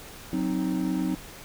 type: chord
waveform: triangle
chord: C diminished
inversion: second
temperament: equal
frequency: 185 / 261.6 / 311.1 Hz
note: Gb3 / C4 / Eb4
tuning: 0 / 0 / 0 cents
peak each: -27 dBFS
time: 0.33-1.15 s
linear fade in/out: 2 ms
effects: pink hiss -44 dBFS RMS until 1.44 s